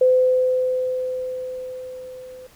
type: tone with level ramp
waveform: sine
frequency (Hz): 510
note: C5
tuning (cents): -44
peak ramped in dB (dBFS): -11 to -37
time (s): 0.01-2.47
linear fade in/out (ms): 5
effects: pink hiss -52 dBFS RMS until 2.55 s